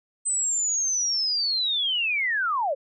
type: linear sweep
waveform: sine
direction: down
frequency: 8200 to 507 Hz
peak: -22 dBFS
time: 0.25-2.75 s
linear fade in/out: 20 ms
effects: none